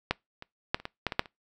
clicks, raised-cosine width 0.3 ms, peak -9 / -25 / -8 / -28 / -18 / -11 / -16 / -6 / -29 dBFS, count 9, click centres 0.11 / 0.424 / 0.745 / 0.8 / 0.854 / 1.067 / 1.122 / 1.194 / 1.258 s, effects noise-tail reverb RT60 0.2 s tail -24 dB re dry

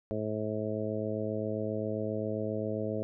harmonic tone, 107.5 Hz, A2, 40 cents flat, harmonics 1 / 2 / 3 / 4 / 5 / 6, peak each -38 / -37 / -39 / -37 / -37 / -39 dBFS, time 0.11-3.03 s, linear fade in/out 0 ms, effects none

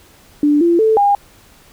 sine tone with pitch steps, 293.9 / 341.4 / 440.2 / 810 Hz, D4 / F4 / A4 / G#5, +1 / -39 / +1 / -43 cents, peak -9 dBFS, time 0.43-1.15 s, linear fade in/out 2 ms, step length 180 ms, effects pink hiss -47 dBFS RMS until 1.72 s

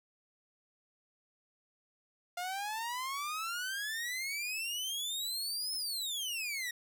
sawtooth exponential two-way sweep, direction up then down, 698.5 to 5274 to 1870 Hz, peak -32 dBFS, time 2.37-6.71 s, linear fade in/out 5 ms, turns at 5.75 s, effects none

